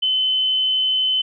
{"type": "tone", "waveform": "sine", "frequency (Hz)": 3044, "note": "F#7", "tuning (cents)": 48, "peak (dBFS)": -16, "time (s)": [0.02, 1.22], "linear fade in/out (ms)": 10, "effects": []}